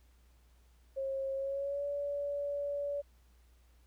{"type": "tone with pitch glide", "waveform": "sine", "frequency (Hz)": [540, 572.1], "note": ["C#5", "D5"], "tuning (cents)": [-45, -45], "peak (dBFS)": -33, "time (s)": [0.96, 3.02], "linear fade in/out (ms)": 20, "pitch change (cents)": 100, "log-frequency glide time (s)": [1.35, 1.85], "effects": ["added 60 Hz sine -61 dBFS peak until 3.86 s", "pink hiss -72 dBFS RMS until 3.86 s"]}